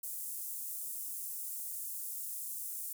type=high-pass noise; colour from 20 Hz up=pink; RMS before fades=-41 dBFS; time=0.03-2.93 s; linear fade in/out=5 ms; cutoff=8900 Hz; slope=24 dB/octave; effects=none